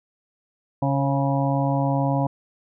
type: harmonic tone with a mistuned harmonic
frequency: 138.59 Hz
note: C#3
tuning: in tune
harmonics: 1 / 2 / 4 / 5 / 6 / 7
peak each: -22 / -25 / -28 / -29 / -30 / -30 dBFS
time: 0.82-2.27 s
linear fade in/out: 5 ms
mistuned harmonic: 4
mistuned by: -22 cents
effects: none